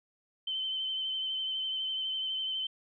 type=tone with vibrato; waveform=sine; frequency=3080 Hz; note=G7; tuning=31 cents flat; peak=-31 dBFS; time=0.47-2.67 s; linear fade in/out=5 ms; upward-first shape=sine; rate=12 Hz; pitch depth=22 cents each way; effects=none